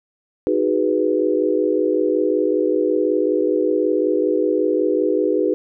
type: chord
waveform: sine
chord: G# minor seventh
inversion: second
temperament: equal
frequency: 311.1 / 370 / 415.3 / 493.9 Hz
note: D#4 / F#4 / G#4 / B4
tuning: 0 / 0 / 0 / 0 cents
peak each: -21 dBFS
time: 0.47-5.54 s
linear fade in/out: 0 ms
effects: none